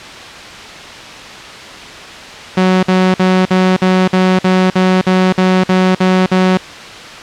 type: tone bursts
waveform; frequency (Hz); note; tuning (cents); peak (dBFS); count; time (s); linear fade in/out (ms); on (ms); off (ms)
sawtooth; 185.6; F#3; +6; -4; 13; 2.57-6.574; 5; 260; 52
effects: white hiss -29 dBFS RMS until 7.22 s + low-pass 4000 Hz 12 dB/octave